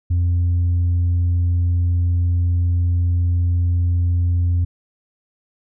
sine tone with tanh clipping, 87.3 Hz, F2, in tune, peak -15 dBFS, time 0.1-4.65 s, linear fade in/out 10 ms, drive 1 dB, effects none

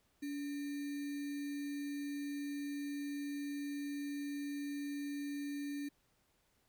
sine tone with sample-and-hold, 285.9 Hz, D4, 46 cents flat, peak -38 dBFS, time 0.22-5.89 s, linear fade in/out 10 ms, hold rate 2100 Hz, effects pink hiss -75 dBFS RMS until 6.68 s

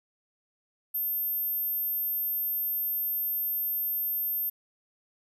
sine tone, 13290 Hz, G#9, in tune, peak -27 dBFS, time 0.94-4.5 s, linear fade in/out 10 ms, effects 11-bit

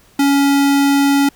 square tone, 280 Hz, C#4, 18 cents sharp, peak -11 dBFS, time 0.19-1.29 s, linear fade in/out 5 ms, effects pink hiss -50 dBFS RMS until 1.35 s

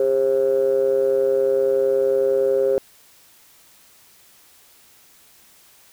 triangle ring-modulated tone, 65.41 Hz, C2, in tune, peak -10 dBFS, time 0-2.78 s, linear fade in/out 0 ms, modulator 468 Hz, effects tanh soft clip ceiling -8 dBFS + white hiss -52 dBFS RMS until 5.92 s

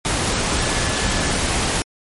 sine tone in noise, 1723 Hz, A6, 37 cents flat, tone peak -31 dBFS, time 0.59-1.33 s, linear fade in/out 0 ms, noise pink, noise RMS -20 dBFS, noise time 0.05-1.82 s, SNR -14 dB, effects MP3 48 kbps

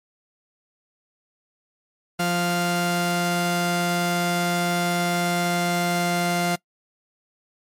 sawtooth tone pair together, 174.61 / 698.4 Hz, F3 / F5, 0 / 0 cents, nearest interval 2 octaves, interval 2400 cents, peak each -19 dBFS, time 2.19-6.56 s, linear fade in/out 10 ms, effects noise-tail reverb RT60 0.1 s tail -23 dB re dry + MP3 64 kbps

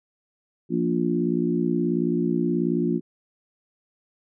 harmonic tone with a mistuned harmonic, 58.6 Hz, A#1, 10 cents sharp, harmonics 3 / 4 / 5 / 6, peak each -26 / -26 / -26 / -26 dBFS, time 0.69-3.01 s, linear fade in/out 50 ms, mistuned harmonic 3, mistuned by -30 cents, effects none

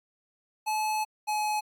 square tone pair in turn, 860 / 848.2 Hz, A5 / G#5, -40 / +36 cents, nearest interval unison, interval 24 cents, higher first, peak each -27 dBFS, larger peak neither, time 0.66-1.05 / 1.27-1.61 s, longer first, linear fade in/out 20 ms, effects AAC 64 kbps

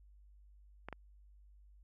clicks, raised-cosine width 0.5 ms, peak -28 dBFS, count 2, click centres 0.886 / 0.927 s, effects added 50 Hz sine -58 dBFS peak until 1.83 s

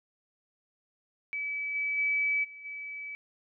sine tone with level steps, 2294 Hz, D7, 41 cents flat, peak -31 / -28 / -25 / -44 / -37 dBFS, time 1.33-3.15 s, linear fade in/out 0 ms, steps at 1.74 / 1.97 / 2.43 / 2.64 s, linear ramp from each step 20 ms, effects none

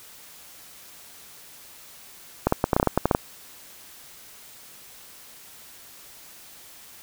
clicks, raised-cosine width 1 ms, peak -4 dBFS, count 12, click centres 2.47 / 2.524 / 2.641 / 2.732 / 2.765 / 2.799 / 2.829 / 2.873 / 2.976 / 3.056 / 3.112 / 3.149 s, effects white hiss -47 dBFS RMS until 7.02 s

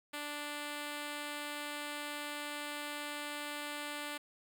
5% pulse tone, 293.7 Hz, D4, in tune, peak -28 dBFS, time 0.13-4.18 s, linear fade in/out 10 ms, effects none

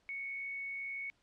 sine tone with frequency modulation, 2217 Hz, C#7, in tune, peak -38 dBFS, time 0.09-1.1 s, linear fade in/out 0 ms, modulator 64.4 Hz, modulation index 0.34, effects pink hiss -73 dBFS RMS until 1.22 s + low-pass 6000 Hz 12 dB/octave

